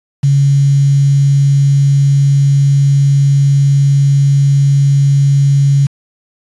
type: tone with quantisation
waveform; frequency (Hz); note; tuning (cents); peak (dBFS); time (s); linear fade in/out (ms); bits
sine; 139.8; C#3; +15; -6; 0.23-5.87; 10; 5
effects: resampled to 22050 Hz